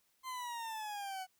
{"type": "exponential sweep", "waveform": "40% pulse", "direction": "down", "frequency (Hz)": [1046.5, 740], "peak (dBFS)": -39, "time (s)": [0.23, 1.27], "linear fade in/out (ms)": 50, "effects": ["white hiss -75 dBFS RMS until 1.39 s"]}